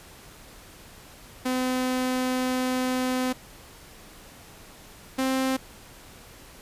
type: tone pair in turn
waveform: sawtooth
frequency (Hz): 255.1 / 263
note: C4 / C4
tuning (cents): -44 / +9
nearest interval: minor second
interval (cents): 53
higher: second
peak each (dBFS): -20 / -19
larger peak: second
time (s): 1.45-3.33 / 5.18-5.57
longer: first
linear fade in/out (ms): 10
effects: pink hiss -48 dBFS RMS until 6.61 s + resampled to 32000 Hz